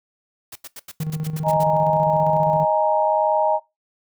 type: noise bursts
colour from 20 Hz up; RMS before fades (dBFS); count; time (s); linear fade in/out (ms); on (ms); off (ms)
white; -36; 10; 0.52-1.636; 5; 36; 84
type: tone with tremolo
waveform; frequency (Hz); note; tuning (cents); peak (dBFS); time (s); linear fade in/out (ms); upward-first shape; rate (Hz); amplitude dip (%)
triangle; 156.1; D#3; +6; -19; 1-2.65; 5; square; 15; 55
type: chord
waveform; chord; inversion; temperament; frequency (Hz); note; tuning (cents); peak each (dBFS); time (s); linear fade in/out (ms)
sine; D# suspended fourth; none; equal; 622.3 / 830.6 / 932.3; D#5 / G#5 / A#5; 0 / 0 / 0; -19 / -21 / -21; 1.43-3.6; 50
effects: noise-tail reverb RT60 0.2 s tail -20 dB re dry